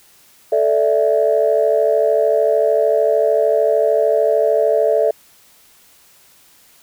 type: chord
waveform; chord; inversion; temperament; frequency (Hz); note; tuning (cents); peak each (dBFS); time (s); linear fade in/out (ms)
sine; A suspended fourth; none; just; 440 / 586.7 / 660; A4 / D5 / E5; 0 / -2 / +2; -16; 0.52-5.11; 5
effects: tanh soft clip ceiling -3 dBFS + white hiss -50 dBFS RMS until 6.82 s